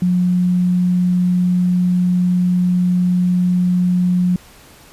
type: tone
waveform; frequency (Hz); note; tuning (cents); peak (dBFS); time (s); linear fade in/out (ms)
sine; 179.5; F3; +48; -12; 0.02-4.36; 2
effects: pink hiss -44 dBFS RMS until 4.92 s + resampled to 32000 Hz